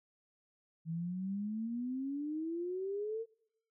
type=exponential sweep; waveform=sine; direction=up; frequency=159.7 to 461.2 Hz; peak=-35 dBFS; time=0.85-3.26 s; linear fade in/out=50 ms; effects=noise-tail reverb RT60 0.7 s tail -23 dB re dry